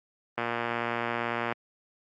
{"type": "click train", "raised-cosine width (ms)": 0.5, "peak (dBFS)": -14, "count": 136, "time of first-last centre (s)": [0.38, 1.524], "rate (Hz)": 118, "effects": ["high-pass 150 Hz 12 dB/octave", "Opus 32 kbps"]}